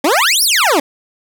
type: exponential two-way sweep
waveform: 20% pulse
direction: up then down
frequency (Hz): 261.6 to 5700 to 261.6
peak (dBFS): -5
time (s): 0.04-0.8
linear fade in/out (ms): 5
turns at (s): 0.43
effects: none